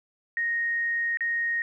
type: tone with dropouts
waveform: sine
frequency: 1864.7 Hz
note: A#6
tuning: in tune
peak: -24 dBFS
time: 0.37-1.62 s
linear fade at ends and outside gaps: 1 ms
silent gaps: 1.172-1.207 s
effects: 11-bit